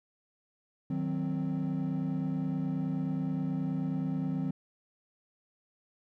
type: chord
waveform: triangle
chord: C diminished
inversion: first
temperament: equal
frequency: 155.56 / 185 / 261.6 Hz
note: Eb3 / Gb3 / C4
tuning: 0 / 0 / 0 cents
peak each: -31 / -32 / -31 dBFS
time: 0.9-4.51 s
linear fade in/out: 5 ms
effects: tanh soft clip ceiling -22 dBFS